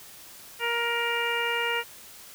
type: harmonic tone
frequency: 470 Hz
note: A#4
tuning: 14 cents sharp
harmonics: 1 / 2 / 3 / 4 / 5 / 6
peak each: -32 / -32 / -32 / -32 / -32 / -32 dBFS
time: 0.59-1.84 s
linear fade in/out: 50 ms
effects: white hiss -47 dBFS RMS until 2.34 s